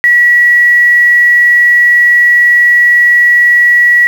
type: tone with quantisation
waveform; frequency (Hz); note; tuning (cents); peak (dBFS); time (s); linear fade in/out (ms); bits
sine; 1933; B6; -38; -3; 0.04-4.07; 0; 5
effects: none